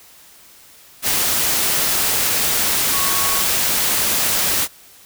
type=tone in noise; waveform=sine; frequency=1108.7 Hz; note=C#6; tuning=in tune; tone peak=-25 dBFS; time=2.91-3.44 s; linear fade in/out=50 ms; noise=white; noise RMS=-18 dBFS; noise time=1.02-4.68 s; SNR=-10 dB; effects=white hiss -46 dBFS RMS until 5.05 s